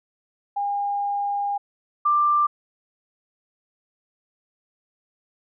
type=tone pair in turn; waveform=sine; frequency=810 / 1183.4 Hz; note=G#5 / D6; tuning=-43 / +13 cents; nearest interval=perfect fifth; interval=656 cents; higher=second; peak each=-22 / -16 dBFS; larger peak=second; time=0.56-1.58 / 2.05-2.47 s; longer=first; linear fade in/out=10 ms; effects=none